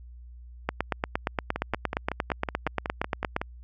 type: two click trains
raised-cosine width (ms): 0.5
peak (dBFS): -14 / -10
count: 11 / 24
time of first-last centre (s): 1.56-3.415 / 0.69-3.364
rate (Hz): 5.39 / 8.6
effects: added 60 Hz sine -43 dBFS peak until 3.63 s